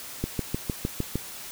click train, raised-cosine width 3 ms, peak -13 dBFS, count 7, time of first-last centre 0.24-1.156 s, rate 6.55 Hz, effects white hiss -40 dBFS RMS until 1.51 s

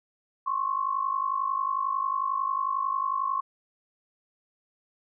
sine tone pair together, 1057.6 / 1108.7 Hz, C6 / C#6, +18 / 0 cents, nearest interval minor second, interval 82 cents, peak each -28 dBFS, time 0.46-3.41 s, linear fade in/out 10 ms, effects none

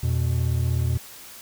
triangle tone pair together, 85.3 / 121.79 Hz, F2 / B2, -40 / -24 cents, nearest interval tritone, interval 616 cents, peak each -21 dBFS, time 0.03-0.98 s, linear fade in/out 5 ms, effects white hiss -43 dBFS RMS until 1.41 s

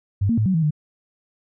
sine tone with pitch steps, 99.2 / 230.7 / 108.4 / 188 / 161.9 / 151 Hz, G2 / A#3 / A2 / F#3 / E3 / D3, +21 / -18 / -25 / +28 / -31 / +48 cents, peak -16 dBFS, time 0.21-0.708 s, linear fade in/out 10 ms, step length 83 ms, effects none

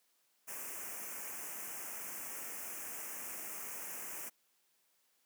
white band-stop noise, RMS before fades -44 dBFS, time 0.47-4.3 s, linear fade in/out 20 ms, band 2700 to 5800 Hz, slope 48 dB/octave, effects white hiss -75 dBFS RMS until 5.25 s + high-pass 200 Hz 12 dB/octave

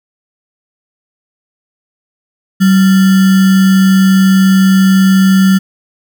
sine tone with sample-and-hold, 190.7 Hz, G3, 47 cents flat, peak -4 dBFS, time 2.6-5.59 s, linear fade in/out 20 ms, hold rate 1575 Hz, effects none

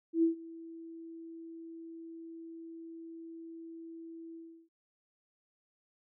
sine tone with ADSR envelope, 329.6 Hz, E4, in tune, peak -22 dBFS, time 0.13-4.69 s, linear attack 99 ms, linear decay 120 ms, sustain -22 dB, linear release 340 ms, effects none

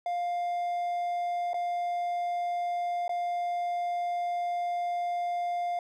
triangle tone with dropouts, 702 Hz, F5, 9 cents sharp, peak -26 dBFS, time 0.06-5.79 s, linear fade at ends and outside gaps 2 ms, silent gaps 1.533-1.542 / 3.08-3.093 s, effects none

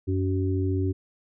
harmonic tone, 94.2 Hz, F#2, 32 cents sharp, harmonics 1 / 3 / 4, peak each -24 / -29 / -30 dBFS, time 0.07-0.93 s, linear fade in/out 20 ms, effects none

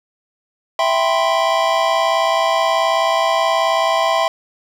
square chord, C major seventh, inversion first, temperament equal, 659.3 / 784 / 987.8 / 1046.5 Hz, E5 / G5 / B5 / C6, 0 / 0 / 0 / 0 cents, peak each -18 / -21 / -24 / -20 dBFS, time 0.79-4.28 s, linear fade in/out 2 ms, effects low-pass 5000 Hz 12 dB/octave + 7-bit

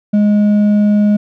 sine tone with hard clipping, 207.7 Hz, G#3, in tune, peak -9 dBFS, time 0.13-1.17 s, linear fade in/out 10 ms, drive 4 dB, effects none

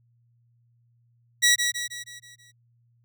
15% pulse tone with echo, 1927 Hz, B6, 43 cents flat, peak -10 dBFS, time 1.42-1.56 s, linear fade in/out 20 ms, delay 160 ms, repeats 6, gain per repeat -6 dB, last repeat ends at 2.52 s, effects added 118 Hz sine -61 dBFS peak until 3.04 s

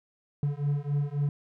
triangle beating tone pair, 142.3 / 146 Hz, C#3 / D3, +46 / -10 cents, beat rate 3.7 Hz, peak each -27 / -27 dBFS, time 0.43-1.29 s, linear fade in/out 2 ms, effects none

